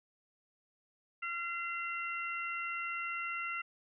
harmonic tone, 685 Hz, F5, 34 cents flat, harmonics 2 / 3 / 4, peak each -39 / -40 / -41 dBFS, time 1.22-3.62 s, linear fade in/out 10 ms, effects none

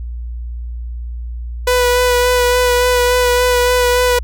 sawtooth tone with vibrato, 493.7 Hz, B4, 1 cent flat, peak -7 dBFS, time 1.67-4.19 s, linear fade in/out 5 ms, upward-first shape sine, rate 3.5 Hz, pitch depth 17 cents each way, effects added 59 Hz sine -22 dBFS peak until 4.23 s

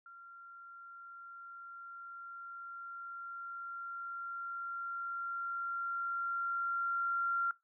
sine tone with level ramp, 1379 Hz, F6, 22 cents flat, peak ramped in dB -50 to -29 dBFS, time 0.06-7.51 s, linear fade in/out 2 ms, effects noise-tail reverb RT60 0.2 s tail -20 dB re dry

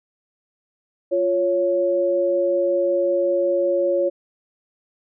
sine tone pair together, 349.9 / 555.4 Hz, F4 / C#5, +3 / +3 cents, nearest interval minor sixth, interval 800 cents, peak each -22 / -18 dBFS, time 1.11-4.1 s, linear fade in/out 20 ms, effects none

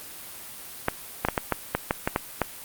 clicks, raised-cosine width 0.5 ms, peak -6 dBFS, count 10, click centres 0.884 / 1.25 / 1.286 / 1.378 / 1.523 / 1.75 / 1.909 / 2.075 / 2.161 / 2.417 s, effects white hiss -41 dBFS RMS until 2.64 s + Opus 32 kbps

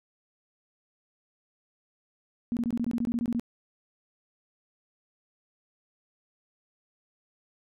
sine tone bursts, 236.4 Hz, A#3, 24 cents sharp, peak -25 dBFS, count 13, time 2.52-3.396 s, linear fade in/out 0 ms, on 48 ms, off 21 ms, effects none

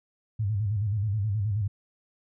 sine tone with vibrato, 103.83 Hz, G#2, in tune, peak -24 dBFS, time 0.39-1.68 s, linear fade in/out 10 ms, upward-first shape square, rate 9.4 Hz, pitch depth 98 cents each way, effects none

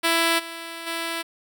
5% pulse tone with level steps, 332.2 Hz, E4, 13 cents sharp, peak -7 / -22 / -15 dBFS, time 0.03-1.23 s, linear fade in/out 20 ms, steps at 0.38 / 0.86 s, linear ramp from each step 20 ms, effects none

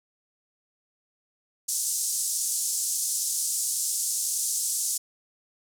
white band-pass noise, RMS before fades -28 dBFS, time 1.68-4.98 s, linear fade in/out 10 ms, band 5900 to 10000 Hz, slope 24 dB/octave, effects none

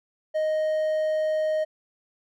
triangle tone, 622.3 Hz, D#5, in tune, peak -20 dBFS, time 0.34-1.65 s, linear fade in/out 20 ms, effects none

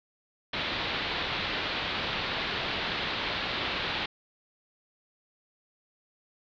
white low-pass noise, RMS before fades -32 dBFS, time 0.53-4.06 s, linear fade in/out 5 ms, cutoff 4100 Hz, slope 48 dB/octave, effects none

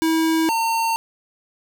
square tone pair in turn, 322.9 / 909.4 Hz, E4 / A#5, -36 / -43 cents, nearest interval octave + tritone, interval 1793 cents, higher second, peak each -17 / -19 dBFS, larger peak first, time 0.02-0.49 / 0.49-0.96 s, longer neither, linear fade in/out 0 ms, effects none

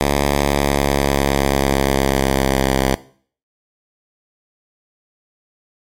5% pulse tone with pitch glide, 70.9 to 66.54 Hz, C#2 to C2, +40 to +30 cents, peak -3 dBFS, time 0.01-2.95 s, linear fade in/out 0 ms, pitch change -110 cents, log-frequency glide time 0.45-2.8 s, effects noise-tail reverb RT60 0.5 s tail -19 dB re dry + MP3 64 kbps

